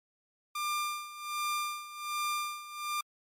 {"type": "tone with tremolo", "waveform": "sawtooth", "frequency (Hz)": 1195, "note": "D6", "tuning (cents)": 30, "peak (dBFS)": -26, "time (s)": [0.55, 3.01], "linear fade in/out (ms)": 5, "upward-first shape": "sine", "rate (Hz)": 1.3, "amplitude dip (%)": 80, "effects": ["MP3 64 kbps"]}